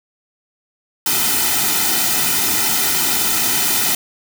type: noise with comb filter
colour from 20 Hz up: white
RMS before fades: -17 dBFS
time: 1.06-3.95 s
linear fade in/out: 2 ms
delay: 1.8 ms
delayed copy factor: -0.8
effects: none